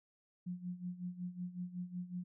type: tone with tremolo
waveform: sine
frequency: 178.9 Hz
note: F3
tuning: 42 cents sharp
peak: -37 dBFS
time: 0.46-2.24 s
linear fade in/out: 10 ms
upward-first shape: sine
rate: 5.4 Hz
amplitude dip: 80%
effects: none